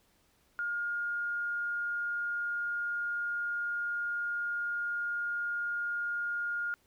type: tone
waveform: sine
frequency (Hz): 1419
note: F6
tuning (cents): +27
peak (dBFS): -31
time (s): 0.59-6.74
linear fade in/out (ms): 0
effects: pink hiss -69 dBFS RMS until 6.86 s